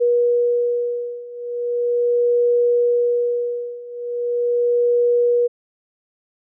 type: beating tone pair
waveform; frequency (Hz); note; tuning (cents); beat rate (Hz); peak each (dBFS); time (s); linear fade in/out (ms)
sine; 481.1 / 481.49; B4 / B4; -45 / -44; 0.39; -20 / -18; 0-5.48; 20
effects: none